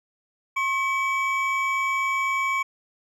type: tone pair together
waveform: triangle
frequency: 1077.9 / 2284 Hz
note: C#6 / D7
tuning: -49 / -49 cents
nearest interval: octave + minor second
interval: 1300 cents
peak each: -23 dBFS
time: 0.56-2.63 s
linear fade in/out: 10 ms
effects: none